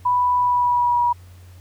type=tone with pitch glide; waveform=sine; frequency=987.8 to 963.6 Hz; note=B5 to B5; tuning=0 to -43 cents; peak=-15 dBFS; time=0.05-1.13 s; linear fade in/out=10 ms; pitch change=-43 cents; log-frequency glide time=0.37-1 s; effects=added 90 Hz sine -41 dBFS peak until 1.6 s + pink hiss -54 dBFS RMS until 1.6 s